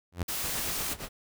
sawtooth tone with exponential growth, 87.31 Hz, F2, in tune, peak -22 dBFS, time 0.12-0.23 s, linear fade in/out 5 ms, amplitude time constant 23 ms
white noise, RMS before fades -33 dBFS, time 0.28-0.94 s, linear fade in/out 10 ms
pink noise with tremolo, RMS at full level -37 dBFS, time 0.43-1.09 s, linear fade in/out 10 ms, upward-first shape sine, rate 8.7 Hz, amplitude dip 80%
effects none

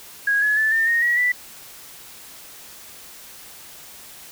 sine tone with pitch steps, 1648 / 1698.3 / 1750 / 1803.4 / 1858.4 / 1915.1 / 1973.4 Hz, G#6 / G#6 / A6 / A6 / A#6 / A#6 / B6, -14 / +38 / -10 / +42 / -6 / +46 / -2 cents, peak -16 dBFS, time 0.27-1.32 s, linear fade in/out 5 ms, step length 150 ms, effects white hiss -42 dBFS RMS until 4.31 s

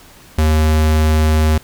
square tone, 77.78 Hz, D#2, in tune, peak -11 dBFS, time 0.38-1.58 s, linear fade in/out 5 ms, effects pink hiss -43 dBFS RMS until 1.63 s

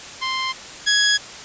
15% pulse tone pair in turn, 1046.5 / 1669.4 Hz, C6 / G#6, 0 / +9 cents, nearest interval minor sixth, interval 809 cents, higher second, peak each -15 / -8 dBFS, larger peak second, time 0.21-0.53 / 0.86-1.18 s, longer neither, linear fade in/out 20 ms, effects white hiss -36 dBFS RMS until 1.44 s + resampled to 16000 Hz

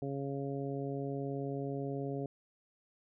harmonic tone, 138.59 Hz, C#3, in tune, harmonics 1 / 2 / 3 / 4 / 5, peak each -39 / -40 / -40 / -45 / -47 dBFS, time 0.02-2.26 s, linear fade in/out 2 ms, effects none

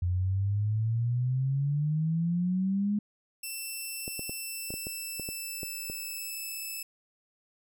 sine exponential sweep, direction up, 87.31 to 210 Hz, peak -25 dBFS, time 0.02-2.99 s, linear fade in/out 5 ms
5% pulse tone with pitch glide, 2674 to 2622 Hz, E7 to E7, +24 to -10 cents, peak -27 dBFS, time 3.43-6.83 s, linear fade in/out 5 ms, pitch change -34 cents, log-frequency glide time 4.18-6.38 s
clicks, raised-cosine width 2 ms, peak -25 dBFS, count 10, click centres 4.079 / 4.194 / 4.295 / 4.705 / 4.74 / 4.869 / 5.197 / 5.289 / 5.632 / 5.899 s
effects none

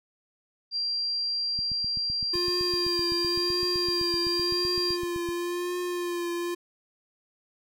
sine tone, 4741 Hz, D8, 16 cents sharp, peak -26 dBFS, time 0.71-4.98 s, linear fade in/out 50 ms
click train, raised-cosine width 5 ms, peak -28 dBFS, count 30, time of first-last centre 1.59-5.289 s, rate 7.84 Hz
square tone with vibrato, 350.7 Hz, F4, 7 cents sharp, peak -29 dBFS, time 2.33-6.55 s, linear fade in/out 10 ms, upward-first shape triangle, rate 0.94 Hz, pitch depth 33 cents each way
effects none

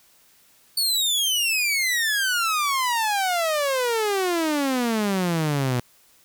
sawtooth exponential sweep, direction down, 4508 to 120.1 Hz, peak -17 dBFS, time 0.77-5.8 s, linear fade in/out 5 ms, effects white hiss -57 dBFS RMS until 6.24 s

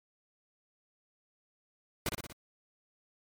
pink noise with echo, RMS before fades -32 dBFS, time 2.06-2.09 s, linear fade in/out 2 ms, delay 59 ms, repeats 4, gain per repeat -4 dB, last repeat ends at 2.326 s, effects MP3 96 kbps

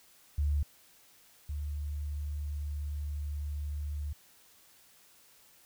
sine tone pair in turn, 72.9 / 73.45 Hz, D2 / D2, -12 / +1 cents, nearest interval unison, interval 13 cents, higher second, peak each -26 / -33 dBFS, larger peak first, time 0.38-0.63 / 1.49-4.13 s, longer second, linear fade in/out 5 ms, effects white hiss -61 dBFS RMS until 5.65 s

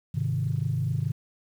sine chord, Ab major, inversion none, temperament equal, 103.83 / 130.81 / 155.56 Hz, Ab2 / C3 / Eb3, 0 / 0 / 0 cents, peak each -29 / -27 / -29 dBFS, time 0.14-1.12 s, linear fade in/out 10 ms, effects tanh soft clip ceiling -16 dBFS + 9-bit

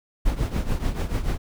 brown noise with tremolo, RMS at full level -21 dBFS, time 0.25-1.38 s, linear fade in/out 10 ms, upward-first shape triangle, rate 6.9 Hz, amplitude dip 80%, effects none

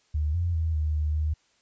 sine tone with pitch steps, 75.6 / 86.6 / 80.8 / 76.8 / 76 / 76.9 Hz, D#2 / F2 / E2 / D#2 / D#2 / D#2, -49 / -14 / -34 / -22 / -40 / -20 cents, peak -23 dBFS, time 0.14-1.34 s, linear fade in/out 10 ms, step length 200 ms, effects white hiss -66 dBFS RMS until 1.61 s + resampled to 16000 Hz

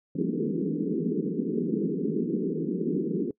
pink band-pass noise, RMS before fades -28 dBFS, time 0.15-3.31 s, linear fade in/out 5 ms, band 160 to 450 Hz, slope 96 dB/octave, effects noise-tail reverb RT60 0.1 s tail -23 dB re dry

